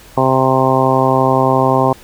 harmonic tone, 131.5 Hz, C3, 9 cents sharp, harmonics 1 / 2 / 3 / 4 / 5 / 6 / 7 / 8, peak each -18 / -18 / -18 / -18 / -18 / -18 / -18 / -18 dBFS, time 0.17-1.93 s, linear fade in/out 5 ms, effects pink hiss -41 dBFS RMS until 2.03 s

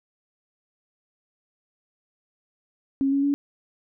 sine tone with pitch steps, 272.7 / 278.1 / 283.6 Hz, C#4 / C#4 / C#4, -28 / +6 / +40 cents, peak -19 dBFS, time 3.01-3.34 s, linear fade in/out 0 ms, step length 110 ms, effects none

